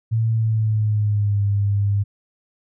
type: tone with pitch glide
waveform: sine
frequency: 112.8 to 101.08 Hz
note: A2 to G#2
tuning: +44 to -46 cents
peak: -16 dBFS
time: 0.11-2.04 s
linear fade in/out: 20 ms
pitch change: -190 cents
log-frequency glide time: 0.32-1.42 s
effects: none